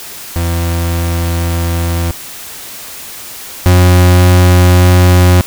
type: tone pair in turn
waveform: 40% pulse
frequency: 84.8 / 89.84 Hz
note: E2 / F2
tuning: +50 / +50 cents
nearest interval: minor second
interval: 100 cents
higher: second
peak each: -11 / -3 dBFS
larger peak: second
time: 0.36-2.11 / 3.66-5.41 s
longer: neither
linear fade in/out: 0 ms
effects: white hiss -28 dBFS RMS until 5.46 s